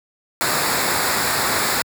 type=noise with comb filter; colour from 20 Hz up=pink; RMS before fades=-20 dBFS; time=0.41-1.82 s; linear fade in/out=0 ms; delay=0.33 ms; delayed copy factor=-0.65; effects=high-pass 100 Hz 12 dB/octave